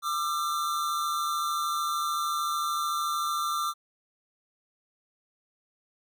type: tone pair together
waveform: square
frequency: 1192.6 / 1346 Hz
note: D6 / E6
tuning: +26 / +36 cents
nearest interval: major second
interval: 210 cents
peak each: -29 / -33 dBFS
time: 0.02-3.74 s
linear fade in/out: 50 ms
effects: none